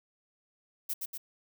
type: noise with echo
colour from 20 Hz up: violet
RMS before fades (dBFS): -33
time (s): 0.89-0.94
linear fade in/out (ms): 10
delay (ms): 120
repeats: 2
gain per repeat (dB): -3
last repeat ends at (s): 1.18
effects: none